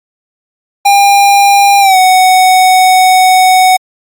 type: tone with pitch glide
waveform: square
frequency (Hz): 802 to 744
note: G5 to F#5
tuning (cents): +39 to +9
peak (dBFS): -4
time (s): 0.85-3.77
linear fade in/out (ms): 10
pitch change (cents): -130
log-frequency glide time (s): 1.8-1.97
effects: Opus 48 kbps